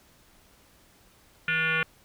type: tone with frequency modulation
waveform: sine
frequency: 481.3 Hz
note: B4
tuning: 45 cents flat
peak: -22 dBFS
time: 1.48-1.83 s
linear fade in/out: 2 ms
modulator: 321 Hz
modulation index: 7.3
effects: pink hiss -59 dBFS RMS until 2.04 s